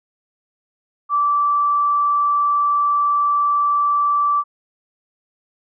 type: tone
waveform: sine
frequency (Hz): 1163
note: D6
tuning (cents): -17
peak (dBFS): -14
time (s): 1.09-4.44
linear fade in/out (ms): 50
effects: none